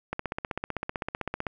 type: click train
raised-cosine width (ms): 0.5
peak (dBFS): -15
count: 22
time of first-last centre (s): 0.13-1.468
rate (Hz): 15.7
effects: none